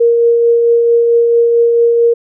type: tone with tremolo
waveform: sine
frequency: 468.3 Hz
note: A#4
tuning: 8 cents sharp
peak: -5 dBFS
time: 0-2.14 s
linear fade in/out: 10 ms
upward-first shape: triangle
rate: 4.5 Hz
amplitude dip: 30%
effects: none